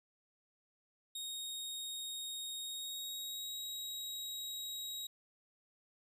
sawtooth tone with pitch glide, 3734 to 3817 Hz, A#7 to A#7, +2 to +40 cents, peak -38 dBFS, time 1.15-5.07 s, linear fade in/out 5 ms, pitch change +38 cents, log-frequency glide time 2.6-3.61 s, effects none

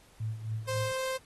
sine tone with tremolo, 110 Hz, A2, in tune, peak -30 dBFS, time 0.2-0.92 s, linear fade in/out 5 ms, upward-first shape sine, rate 3.8 Hz, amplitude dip 70%
sawtooth tone, 523.3 Hz, C5, in tune, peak -27 dBFS, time 0.67-1.18 s, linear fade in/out 20 ms
effects pink hiss -60 dBFS RMS until 1.25 s + AAC 32 kbps

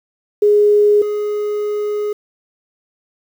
sine / triangle tone pair in turn, 415.3 / 417.6 Hz, G#4 / G#4, 0 / +10 cents, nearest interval unison, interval 10 cents, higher second, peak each -8 / -15 dBFS, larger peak first, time 0.42-1.02 / 1.02-2.13 s, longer second, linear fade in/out 5 ms, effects 7-bit

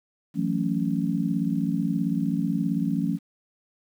sine chord, F# minor seventh, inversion third, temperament just, 166.5 / 185 / 222 / 277.5 Hz, E3 / F#3 / A3 / C#4, +18 / 0 / +16 / +2 cents, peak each -28 dBFS, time 0.34-3.19 s, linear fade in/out 50 ms, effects 9-bit

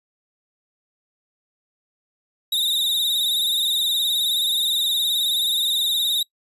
45% pulse tone with vibrato, 3729 Hz, A#7, in tune, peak -18 dBFS, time 2.52-6.23 s, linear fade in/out 5 ms, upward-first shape sine, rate 19 Hz, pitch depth 72 cents each way, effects noise-tail reverb RT60 0.1 s tail -23 dB re dry + resampled to 32000 Hz

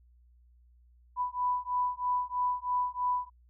sine beating tone pair, 990 / 993.1 Hz, B5 / B5, +4 / +9 cents, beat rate 3.1 Hz, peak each -31 dBFS, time 1.16-3.3 s, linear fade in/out 50 ms, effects added 60 Hz sine -58 dBFS peak until 3.49 s

